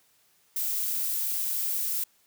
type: noise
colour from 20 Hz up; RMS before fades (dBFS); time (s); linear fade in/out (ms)
violet; -29; 0.56-2.04; 5
effects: white hiss -65 dBFS RMS until 2.26 s + high-pass 60 Hz 12 dB/octave